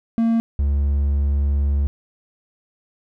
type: tone pair in turn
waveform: triangle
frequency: 228.6 / 70.77 Hz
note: A#3 / C#2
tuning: -34 / +36 cents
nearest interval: octave + minor sixth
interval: 2030 cents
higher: first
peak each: -13 / -14 dBFS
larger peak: first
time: 0.18-0.4 / 0.59-1.87 s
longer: second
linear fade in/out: 0 ms
effects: none